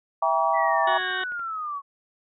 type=chord; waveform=sine; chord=E diminished seventh; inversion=none; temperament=just; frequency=659.3 / 791.1 / 949.3 / 1139.2 Hz; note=E5 / G5 / Bb5 / Db6; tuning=0 / +16 / +31 / +47 cents; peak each=-25 dBFS; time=0.22-0.98 s; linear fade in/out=5 ms
type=linear sweep; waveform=sine; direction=down; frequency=1993 to 1100 Hz; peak=-28 dBFS; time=0.53-1.82 s; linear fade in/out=50 ms
type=harmonic tone; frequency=370 Hz; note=F#4; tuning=in tune; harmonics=1 / 2 / 3 / 4 / 5 / 6 / 8 / 9 / 10; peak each=-37 / -36 / -35 / -35 / -33 / -46 / -36 / -42 / -36 dBFS; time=0.87-1.24 s; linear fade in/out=5 ms
type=clicks; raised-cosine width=0.5 ms; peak=-32 dBFS; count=7; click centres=0.888 / 0.918 / 1.007 / 1.107 / 1.214 / 1.321 / 1.395 s
effects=none